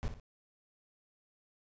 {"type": "noise with echo", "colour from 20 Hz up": "brown", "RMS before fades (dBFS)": -34, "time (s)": [0.03, 0.08], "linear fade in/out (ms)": 0, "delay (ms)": 59, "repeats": 2, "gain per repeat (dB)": -9, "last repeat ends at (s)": 0.198, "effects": ["resampled to 16000 Hz"]}